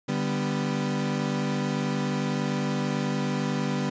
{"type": "chord", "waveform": "35% pulse", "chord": "G major", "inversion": "second", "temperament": "equal", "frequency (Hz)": [146.83, 196, 246.9], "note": ["D3", "G3", "B3"], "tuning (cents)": [0, 0, 0], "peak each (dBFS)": -28, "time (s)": [0.08, 3.9], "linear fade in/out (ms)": 10, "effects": ["resampled to 16000 Hz"]}